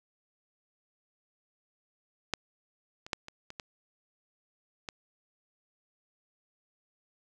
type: clicks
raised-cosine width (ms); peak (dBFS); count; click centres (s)
0.2; -11 / -27 / -12 / -26 / -26 / -21 / -20; 7; 2.337 / 3.065 / 3.132 / 3.284 / 3.504 / 3.598 / 4.888
effects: none